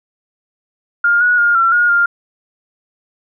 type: tone with pitch steps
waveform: sine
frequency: 1410 / 1460 / 1416 / 1356 / 1433 / 1401 Hz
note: F6 / F#6 / F6 / E6 / F6 / F6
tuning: +16 / -24 / +23 / +49 / +44 / +5 cents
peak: -9 dBFS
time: 1.04-2.06 s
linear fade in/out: 5 ms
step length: 170 ms
effects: none